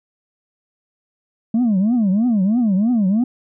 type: tone with vibrato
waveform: sine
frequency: 215 Hz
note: A3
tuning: 40 cents flat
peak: -11 dBFS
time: 1.54-3.24 s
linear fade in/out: 5 ms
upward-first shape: triangle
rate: 3.1 Hz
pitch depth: 300 cents each way
effects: tanh soft clip ceiling -12 dBFS